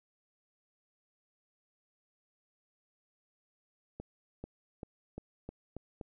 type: accelerating click train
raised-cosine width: 2 ms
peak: -28 dBFS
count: 7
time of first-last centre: 4-6.012 s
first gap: 440 ms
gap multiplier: 0.89
effects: none